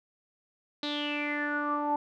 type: tone with low-pass filter sweep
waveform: sawtooth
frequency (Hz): 293.7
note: D4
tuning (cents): 0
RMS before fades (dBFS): -31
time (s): 0.83-1.96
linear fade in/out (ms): 2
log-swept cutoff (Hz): 4000 to 850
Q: 8.9
effects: none